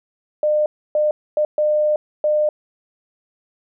sine tone bursts at uneven times, 604 Hz, D5, 48 cents sharp, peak -14 dBFS, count 5, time 0.43-0.66 / 0.95-1.11 / 1.37-1.45 / 1.58-1.96 / 2.24-2.49 s, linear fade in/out 2 ms, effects none

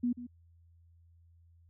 sine tone with echo, 243.1 Hz, B3, 27 cents flat, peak -27 dBFS, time 0.03-0.13 s, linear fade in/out 10 ms, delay 140 ms, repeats 1, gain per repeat -13 dB, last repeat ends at 0.27 s, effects added 84 Hz sine -59 dBFS peak until 1.69 s

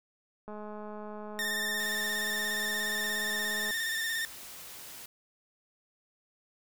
click train, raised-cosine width 1 ms, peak -30 dBFS, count 682, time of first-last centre 0.48-3.707 s, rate 211 Hz
sawtooth tone with vibrato, 1807 Hz, A6, 46 cents sharp, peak -27 dBFS, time 1.39-4.25 s, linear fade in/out 0 ms, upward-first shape square, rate 17 Hz, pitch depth 29 cents each way
white noise, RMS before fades -46 dBFS, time 1.79-5.06 s, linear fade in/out 5 ms
effects none

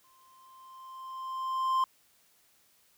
triangle tone with exponential growth, 1046.5 Hz, C6, in tune, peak -21 dBFS, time 0.04-1.84 s, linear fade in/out 2 ms, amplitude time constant 390 ms, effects white hiss -66 dBFS RMS until 2.97 s

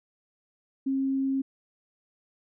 sine tone, 269.1 Hz, C4, 49 cents sharp, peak -24 dBFS, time 0.86-1.42 s, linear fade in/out 10 ms, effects none

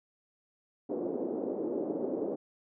pink band-pass noise, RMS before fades -34 dBFS, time 0.89-2.36 s, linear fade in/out 10 ms, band 280 to 500 Hz, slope 24 dB/octave, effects none

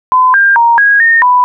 sine tone with pitch steps, 1017 / 1598 / 935 / 1646 / 1834 / 992 Hz, C6 / G6 / A#5 / G#6 / A#6 / B5, -50 / +33 / +5 / -16 / -29 / +7 cents, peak -4 dBFS, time 0.12-1.44 s, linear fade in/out 0 ms, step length 220 ms, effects none

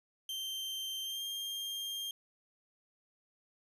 40% pulse tone with pitch glide, 3136 to 3200 Hz, G7 to G7, 0 to +35 cents, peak -36 dBFS, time 0.29-2.11 s, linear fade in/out 2 ms, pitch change +35 cents, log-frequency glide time 1.03-1.23 s, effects none

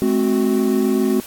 triangle chord, F# diminished, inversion first, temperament equal with one note detuned, 214.6 / 261.6 / 370 Hz, A3 / C4 / F#4, -43 / 0 / 0 cents, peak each -17 dBFS, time 0.02-1.2 s, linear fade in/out 0 ms, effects white hiss -37 dBFS RMS until 1.26 s + AAC 64 kbps

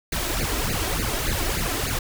pink noise with flanger, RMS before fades -25 dBFS, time 0.12-1.99 s, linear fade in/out 5 ms, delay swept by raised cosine 0.44 to 3.14 ms, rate 3.4 Hz, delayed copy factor +0.95, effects none

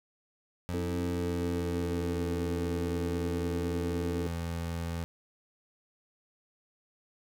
25% pulse tone with pitch glide, 88.3 to 83.97 Hz, F2 to E2, +20 to +33 cents, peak -29 dBFS, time 0.69-5.04 s, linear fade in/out 0 ms, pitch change -87 cents, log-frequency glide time 0.92-2.3 s
sine chord, A minor, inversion first, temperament equal, 261.6 / 329.6 / 440 Hz, C4 / E4 / A4, 0 / 0 / 0 cents, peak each -36 / -39 / -35 dBFS, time 0.74-4.27 s, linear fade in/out 0 ms
effects none

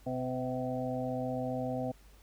harmonic tone with a mistuned harmonic, 127.4 Hz, C3, 46 cents flat, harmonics 1 / 2 / 4 / 5 / 6, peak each -39 / -36 / -38 / -39 / -41 dBFS, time 0.06-1.92 s, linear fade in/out 10 ms, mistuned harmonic 5, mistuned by +33 cents, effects added 50 Hz sine -56 dBFS peak until 2.22 s + pink hiss -63 dBFS RMS until 2.22 s

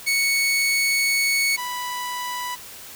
sawtooth tone pair in turn, 2217 / 987.6 Hz, C#7 / B5, 0 / 0 cents, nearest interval octave + major second, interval 1400 cents, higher first, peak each -15 / -23 dBFS, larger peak first, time 0.06-1.57 / 1.57-2.56 s, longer first, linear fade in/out 20 ms, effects white hiss -40 dBFS RMS until 2.95 s

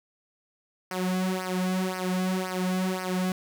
sawtooth tone with flanger, 185 Hz, F#3, in tune, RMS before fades -28 dBFS, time 0.91-3.32 s, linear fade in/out 2 ms, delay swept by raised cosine 0.27 to 3.27 ms, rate 1.9 Hz, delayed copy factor -0.85, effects 9-bit

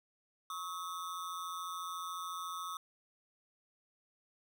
square ring-modulated tone, 1195 Hz, D6, 30 cents sharp, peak -37 dBFS, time 0.5-2.77 s, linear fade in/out 2 ms, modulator 87 Hz, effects none

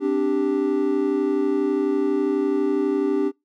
triangle chord, C suspended second, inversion none, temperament equal, 261.6 / 293.7 / 392 Hz, C4 / D4 / G4, 0 / 0 / 0 cents, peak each -25 / -20 / -20 dBFS, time 0-3.32 s, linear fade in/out 50 ms, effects noise-tail reverb RT60 0.2 s tail -24 dB re dry

